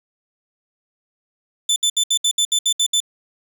25% pulse tone bursts, 3520 Hz, A7, in tune, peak -11 dBFS, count 10, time 1.69-3.003 s, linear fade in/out 5 ms, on 71 ms, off 67 ms, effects none

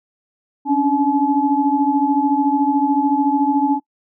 sine tone cluster, 275.4 / 289.1 / 856 Hz, C#4 / D4 / A5, -11 / -27 / -48 cents, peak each -18 dBFS, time 0.65-3.8 s, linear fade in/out 50 ms, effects noise-tail reverb RT60 0.1 s tail -24 dB re dry

